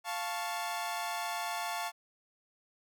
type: chord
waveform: sawtooth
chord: F augmented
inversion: none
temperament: equal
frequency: 698.5 / 880 / 1108.7 Hz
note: F5 / A5 / C#6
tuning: 0 / 0 / 0 cents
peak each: -34 / -34 / -37 dBFS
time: 0.04-1.92 s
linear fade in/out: 50 ms
effects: none